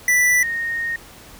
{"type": "tone pair in turn", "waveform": ["square", "sine"], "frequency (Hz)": [1975.5, 1854.2], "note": ["B6", "A#6"], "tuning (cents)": [0, -10], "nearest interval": "minor second", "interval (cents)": 110, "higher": "first", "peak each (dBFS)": [-14, -21], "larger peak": "first", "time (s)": [[0.08, 0.43], [0.43, 0.96]], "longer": "second", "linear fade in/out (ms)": 2, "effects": ["pink hiss -43 dBFS RMS until 1.39 s"]}